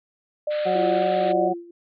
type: tone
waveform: sine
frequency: 600 Hz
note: D5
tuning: 37 cents sharp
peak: -22 dBFS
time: 0.47-1.48 s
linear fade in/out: 5 ms
type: band-pass noise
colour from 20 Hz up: pink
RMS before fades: -38 dBFS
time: 0.5-1.33 s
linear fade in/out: 20 ms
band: 1200 to 4200 Hz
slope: 96 dB/octave
type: harmonic tone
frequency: 183.9 Hz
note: F#3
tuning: 10 cents flat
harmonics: 1 / 2 / 3 / 4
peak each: -31 / -28 / -29 / -23 dBFS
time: 0.65-1.54 s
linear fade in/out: 20 ms
type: tone with tremolo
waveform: sine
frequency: 344.1 Hz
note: F4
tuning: 26 cents flat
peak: -23 dBFS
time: 0.75-1.71 s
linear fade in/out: 5 ms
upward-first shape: sine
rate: 1.9 Hz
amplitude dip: 90%
effects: none